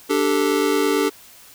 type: chord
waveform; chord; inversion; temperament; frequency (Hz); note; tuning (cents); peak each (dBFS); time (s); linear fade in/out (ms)
square; D suspended fourth; none; just; 293.7 / 391.6 / 440.5; D4 / G4 / A4; 0 / -2 / +2; -22; 0.09-1.1; 20
effects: white hiss -46 dBFS RMS until 1.54 s